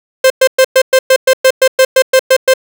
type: tone bursts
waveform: 45% pulse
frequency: 523.3 Hz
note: C5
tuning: in tune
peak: -4 dBFS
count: 14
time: 0.24-2.538 s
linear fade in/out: 5 ms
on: 62 ms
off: 110 ms
effects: none